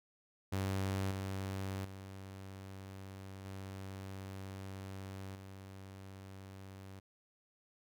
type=tone with level steps; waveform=sawtooth; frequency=96.4 Hz; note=G2; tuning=28 cents flat; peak=-30 / -34 / -43 / -40 / -45 dBFS; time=0.52-7 s; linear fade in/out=10 ms; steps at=1.11 / 1.85 / 3.45 / 5.35 s; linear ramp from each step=2 ms; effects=none